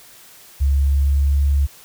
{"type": "tone with pitch glide", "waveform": "sine", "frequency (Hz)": [69.4, 70.37], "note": ["C#2", "C#2"], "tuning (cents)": [3, 27], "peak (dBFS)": -13, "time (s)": [0.6, 1.67], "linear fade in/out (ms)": 20, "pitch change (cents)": 24, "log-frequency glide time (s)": [0.73, 1.35], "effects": ["white hiss -45 dBFS RMS until 1.84 s"]}